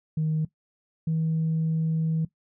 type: tone pair in turn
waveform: sine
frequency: 156.5 / 160.53 Hz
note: D#3 / E3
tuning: +10 / -46 cents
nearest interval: unison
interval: 44 cents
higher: second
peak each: -21 dBFS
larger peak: neither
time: 0.17-0.45 / 1.07-2.25 s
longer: second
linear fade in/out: 5 ms
effects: noise-tail reverb RT60 0.1 s tail -17 dB re dry + tanh soft clip ceiling -19 dBFS